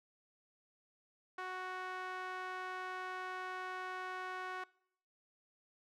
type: tone with band-pass filter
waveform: sawtooth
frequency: 370 Hz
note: F#4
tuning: in tune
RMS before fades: -43 dBFS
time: 1.38-4.64 s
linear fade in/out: 5 ms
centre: 1300 Hz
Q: 1.7
effects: noise-tail reverb RT60 0.7 s tail -23 dB re dry